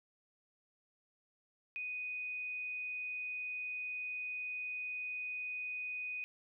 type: tone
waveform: sine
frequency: 2489 Hz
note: D#7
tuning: in tune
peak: -38 dBFS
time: 1.76-6.24 s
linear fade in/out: 0 ms
effects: none